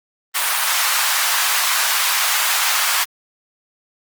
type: high-pass noise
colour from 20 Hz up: pink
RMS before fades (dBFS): -18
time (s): 0.34-3.05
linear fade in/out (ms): 20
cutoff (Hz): 930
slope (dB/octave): 24
effects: Opus 32 kbps